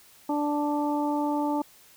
harmonic tone, 293.7 Hz, D4, in tune, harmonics 1 / 2 / 3 / 4, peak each -26 / -33 / -29 / -40 dBFS, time 0.29-1.62 s, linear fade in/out 5 ms, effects white hiss -55 dBFS RMS until 1.96 s

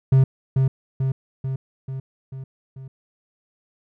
triangle tone with echo, 132.8 Hz, C3, 26 cents sharp, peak -9 dBFS, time 0.12-0.24 s, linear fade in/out 5 ms, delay 440 ms, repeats 6, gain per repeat -4 dB, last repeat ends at 2.88 s, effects none

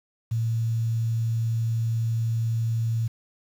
sine tone with quantisation, 114 Hz, A#2, 38 cents flat, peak -22 dBFS, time 0.31-3.08 s, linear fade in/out 10 ms, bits 8, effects none

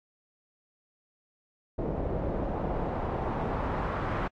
pink noise with low-pass filter sweep, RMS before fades -31 dBFS, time 1.78-4.28 s, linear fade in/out 10 ms, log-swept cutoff 540 to 1300 Hz, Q 1.4, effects AAC 48 kbps

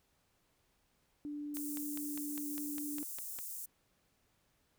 sine tone, 293.7 Hz, D4, in tune, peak -39 dBFS, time 1.25-3.03 s, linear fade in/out 0 ms
white high-pass noise, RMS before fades -44 dBFS, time 1.54-3.66 s, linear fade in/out 10 ms, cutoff 7200 Hz, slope 24 dB/octave
click train, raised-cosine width 0.2 ms, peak -29 dBFS, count 10, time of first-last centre 1.57-3.388 s, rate 4.95 Hz
effects pink hiss -75 dBFS RMS until 4.78 s

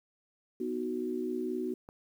sine chord, B major, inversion none, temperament equal, 246.9 / 311.1 / 370 Hz, B3 / D#4 / F#4, 0 / 0 / 0 cents, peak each -36 / -38 / -34 dBFS, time 0.6-1.74 s, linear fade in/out 5 ms
click, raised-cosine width 1 ms, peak -33 dBFS, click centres 1.889 s
effects 10-bit

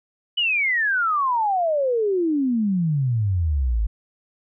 sine exponential sweep, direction down, 3005 to 50.1 Hz, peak -18 dBFS, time 0.37-3.87 s, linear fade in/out 10 ms, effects none

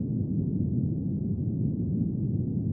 pink band-pass noise, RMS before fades -28 dBFS, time 0-2.72 s, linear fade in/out 5 ms, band 100 to 260 Hz, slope 24 dB/octave, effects none

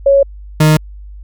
sine / 40% pulse tone pair in turn, 554.4 / 154.5 Hz, C#5 / D#3, 0 / -12 cents, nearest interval octave + minor seventh, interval 2212 cents, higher first, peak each -5 dBFS, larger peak neither, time 0.06-0.23 / 0.6-0.77 s, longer neither, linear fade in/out 5 ms, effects added 50 Hz sine -29 dBFS peak until 1.23 s

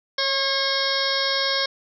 harmonic tone with a mistuned harmonic, 542 Hz, C#5, 39 cents flat, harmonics 1 / 2 / 3 / 4 / 6 / 7 / 8 / 9 / 10, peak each -28 / -30 / -28 / -31 / -29 / -29 / -29 / -31 / -28 dBFS, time 0.18-1.66 s, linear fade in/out 5 ms, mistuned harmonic 1, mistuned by +18 cents, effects none

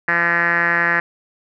5% pulse tone with low-pass filter, 170.9 Hz, F3, 37 cents flat, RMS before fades -17 dBFS, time 0.08-1 s, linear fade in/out 2 ms, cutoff 1800 Hz, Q 7.2, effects none

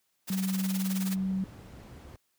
white noise with tremolo, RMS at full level -36 dBFS, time 0.27-1.16 s, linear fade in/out 20 ms, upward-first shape sine, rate 19 Hz, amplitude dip 75%
sine tone, 190 Hz, F#3, 46 cents sharp, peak -27 dBFS, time 0.3-1.44 s, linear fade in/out 2 ms
brown noise, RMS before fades -42 dBFS, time 1.15-2.16 s, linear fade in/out 2 ms
effects white hiss -75 dBFS RMS until 2.38 s + high-pass 80 Hz 12 dB/octave

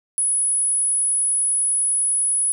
sine tone, 10170 Hz, D#9, 37 cents sharp, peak -17 dBFS, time 0.18-2.52 s, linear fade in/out 0 ms, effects none

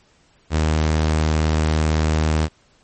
sawtooth tone, 78 Hz, D#2, 5 cents sharp, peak -12 dBFS, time 0.5-2.49 s, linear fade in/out 50 ms, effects pink hiss -57 dBFS RMS until 2.83 s + MP3 32 kbps

